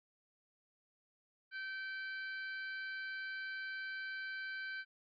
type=harmonic tone with a mistuned harmonic; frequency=773 Hz; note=G5; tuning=24 cents flat; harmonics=2 / 3 / 4 / 5 / 6; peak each=-41 / -52 / -57 / -56 / -58 dBFS; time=1.51-4.85 s; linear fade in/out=50 ms; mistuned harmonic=5; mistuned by=+77 cents; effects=none